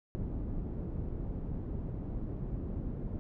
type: low-pass noise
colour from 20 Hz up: pink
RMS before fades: -37 dBFS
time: 0.15-3.19 s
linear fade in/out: 0 ms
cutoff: 290 Hz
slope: 12 dB/octave
effects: none